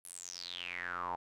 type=tone with band-pass filter sweep; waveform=square; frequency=44.22 Hz; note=F1; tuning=22 cents sharp; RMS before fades=-42 dBFS; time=0.04-1.16 s; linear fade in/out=10 ms; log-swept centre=11000 to 840 Hz; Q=8.7; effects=none